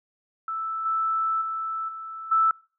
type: tone with level steps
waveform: sine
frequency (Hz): 1318.5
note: E6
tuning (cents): 0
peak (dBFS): -27 / -22 / -27 / -34 / -17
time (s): 0.48-2.51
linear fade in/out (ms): 2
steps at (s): 0.85 / 1.41 / 1.88 / 2.31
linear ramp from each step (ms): 10
effects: noise-tail reverb RT60 0.4 s tail -26 dB re dry